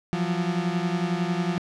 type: beating tone pair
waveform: 35% pulse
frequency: 171.6 / 182.6 Hz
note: F3 / F#3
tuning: -30 / -23 cents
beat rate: 11 Hz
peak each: -24 / -26 dBFS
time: 0.13-1.58 s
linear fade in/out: 0 ms
effects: low-pass 5000 Hz 12 dB/octave